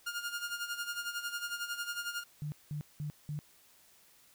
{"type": "tone with tremolo", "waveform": "sawtooth", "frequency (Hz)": 1414, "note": "F6", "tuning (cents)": 21, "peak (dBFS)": -30, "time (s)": [0.06, 2.24], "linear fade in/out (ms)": 10, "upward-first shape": "sine", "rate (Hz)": 11, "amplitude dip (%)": 70}
{"type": "tone bursts", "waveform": "sine", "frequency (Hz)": 148.5, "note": "D3", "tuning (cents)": 20, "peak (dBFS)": -35, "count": 4, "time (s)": [2.42, 3.39], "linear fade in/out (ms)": 0, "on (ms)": 100, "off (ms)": 190}
{"effects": ["white hiss -63 dBFS RMS until 4.34 s"]}